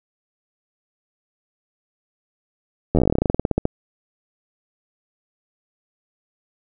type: slowing click train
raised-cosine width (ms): 2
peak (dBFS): -4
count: 22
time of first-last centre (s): 2.95-3.654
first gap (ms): 11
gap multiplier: 1.1
effects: none